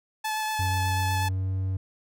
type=tone with vibrato; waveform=sawtooth; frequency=865 Hz; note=A5; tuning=30 cents flat; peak=-23 dBFS; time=0.24-1.29 s; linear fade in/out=10 ms; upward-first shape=sine; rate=8.2 Hz; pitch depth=11 cents each way
type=tone with pitch glide; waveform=triangle; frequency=92.5 to 94.77 Hz; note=F#2 to F#2; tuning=0 to +42 cents; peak=-23 dBFS; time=0.59-1.77 s; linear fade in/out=5 ms; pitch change=+42 cents; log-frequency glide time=0.83-1.51 s
effects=none